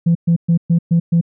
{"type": "tone bursts", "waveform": "sine", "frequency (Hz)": 168.6, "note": "E3", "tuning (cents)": 39, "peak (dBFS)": -8, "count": 6, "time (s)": [0.06, 1.212], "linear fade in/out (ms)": 10, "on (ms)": 92, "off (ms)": 120, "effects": ["tanh soft clip ceiling -7 dBFS"]}